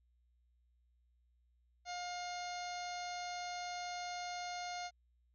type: harmonic tone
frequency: 711 Hz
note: F5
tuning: 31 cents sharp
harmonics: 1 / 2 / 3 / 4 / 5 / 6 / 7 / 8 / 9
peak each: -42 / -51 / -50 / -57 / -55 / -51 / -58 / -59 / -53 dBFS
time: 1.85-4.91 s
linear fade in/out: 50 ms
effects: added 60 Hz sine -70 dBFS peak until 5.34 s